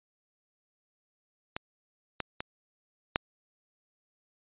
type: clicks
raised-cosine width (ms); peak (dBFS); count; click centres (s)
0.3; -17 / -15 / -18 / -7; 4; 1.565 / 2.203 / 2.405 / 3.159
effects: resampled to 8000 Hz